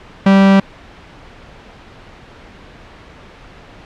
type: tone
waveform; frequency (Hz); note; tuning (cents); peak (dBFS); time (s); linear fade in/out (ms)
45% pulse; 194.9; G3; -10; -6; 0.26-0.6; 5
effects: pink hiss -39 dBFS RMS until 3.85 s + low-pass 3000 Hz 12 dB/octave